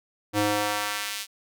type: tone with high-pass filter sweep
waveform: square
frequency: 104 Hz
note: G#2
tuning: 3 cents sharp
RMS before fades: -27 dBFS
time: 0.33-1.27 s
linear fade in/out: 50 ms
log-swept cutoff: 230 to 3600 Hz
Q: 0.82
effects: none